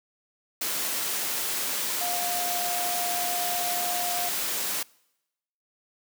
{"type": "tone in noise", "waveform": "sine", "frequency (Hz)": 708, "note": "F5", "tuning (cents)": 23, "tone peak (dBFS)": -30, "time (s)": [2.01, 4.29], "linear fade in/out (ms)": 5, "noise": "white", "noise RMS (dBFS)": -29, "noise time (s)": [0.61, 4.83], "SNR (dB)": -4, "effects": ["noise-tail reverb RT60 0.9 s tail -25 dB re dry", "high-pass 200 Hz 12 dB/octave"]}